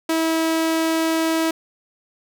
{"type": "tone", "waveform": "sawtooth", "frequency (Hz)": 324.1, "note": "E4", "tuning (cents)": -29, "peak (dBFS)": -14, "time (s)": [0.09, 1.51], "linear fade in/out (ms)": 5, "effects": []}